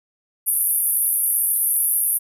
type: band-pass noise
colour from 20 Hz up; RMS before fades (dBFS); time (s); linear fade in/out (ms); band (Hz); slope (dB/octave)
white; -20; 0.46-2.19; 20; 9700 to 13000; 96
effects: none